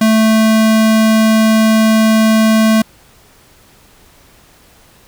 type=tone; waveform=square; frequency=220 Hz; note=A3; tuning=in tune; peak=-8 dBFS; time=0.01-2.82 s; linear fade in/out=5 ms; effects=pink hiss -46 dBFS RMS until 5.07 s